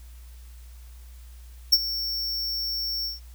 square tone with ADSR envelope, 5460 Hz, F8, 40 cents flat, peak -12 dBFS, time 1.72-3.2 s, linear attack 11 ms, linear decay 44 ms, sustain -15 dB, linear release 150 ms, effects added 60 Hz sine -42 dBFS peak until 3.34 s + white hiss -57 dBFS RMS until 3.34 s

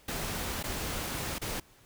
pink noise with dropouts, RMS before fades -35 dBFS, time 0.08-1.6 s, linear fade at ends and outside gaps 5 ms, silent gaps 0.629-0.638 / 1.384-1.415 s, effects pink hiss -60 dBFS RMS until 1.85 s

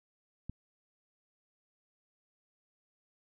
click, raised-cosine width 5 ms, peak -27 dBFS, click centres 0.496 s, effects none

